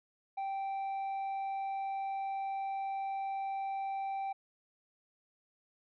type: tone with tanh clipping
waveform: sine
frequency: 781 Hz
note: G5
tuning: 7 cents flat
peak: -35 dBFS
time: 0.37-4.33 s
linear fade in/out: 10 ms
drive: 4 dB
effects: none